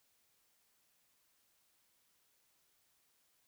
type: silence
effects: white hiss -75 dBFS RMS until 3.47 s